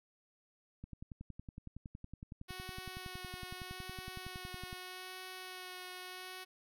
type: click train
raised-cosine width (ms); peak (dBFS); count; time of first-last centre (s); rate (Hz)
5; -34; 43; 0.84-4.729; 10.8
type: tone with vibrato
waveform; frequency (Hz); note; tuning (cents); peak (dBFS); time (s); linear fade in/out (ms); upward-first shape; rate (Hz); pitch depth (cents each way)
5% pulse; 368.5; F#4; -7; -34; 2.48-6.45; 20; sine; 0.81; 14
effects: none